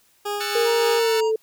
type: tone with tremolo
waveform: 20% pulse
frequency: 411.3 Hz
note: G#4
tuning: 17 cents flat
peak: -19 dBFS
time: 0.25-1 s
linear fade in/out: 10 ms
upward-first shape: sine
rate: 3.5 Hz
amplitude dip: 45%
type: chord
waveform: 20% pulse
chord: F# minor seventh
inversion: third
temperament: just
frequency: 1332 / 1480 / 1776 / 2220 Hz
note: E6 / F#6 / A6 / C#7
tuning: +18 / 0 / +16 / +2 cents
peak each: -27 dBFS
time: 0.4-1.21 s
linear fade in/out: 10 ms
type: tone with pitch glide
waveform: sine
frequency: 464.8 to 440 Hz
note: A#4 to A4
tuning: -5 to 0 cents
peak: -18 dBFS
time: 0.55-1.36 s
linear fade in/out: 5 ms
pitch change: -95 cents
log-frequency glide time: 0.96-1.2 s
type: harmonic tone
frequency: 939 Hz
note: A#5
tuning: 12 cents sharp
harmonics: 1 / 3 / 5 / 7 / 8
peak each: -27 / -37 / -41 / -44 / -45 dBFS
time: 0.64-1.32 s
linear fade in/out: 50 ms
effects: white hiss -60 dBFS RMS until 1.42 s